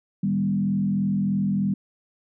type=tone with frequency modulation; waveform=sine; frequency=196 Hz; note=G3; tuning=in tune; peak=-20 dBFS; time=0.23-1.74 s; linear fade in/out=5 ms; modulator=43.2 Hz; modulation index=0.81; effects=none